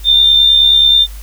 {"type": "tone with amplitude modulation", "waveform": "sine", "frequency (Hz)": 3598, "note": "A7", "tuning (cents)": 38, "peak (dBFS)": -3, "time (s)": [0.04, 1.07], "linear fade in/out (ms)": 50, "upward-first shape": "sine", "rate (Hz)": 69.5, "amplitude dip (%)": 50, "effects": ["added 50 Hz sine -26 dBFS peak until 1.22 s", "white hiss -39 dBFS RMS until 1.22 s"]}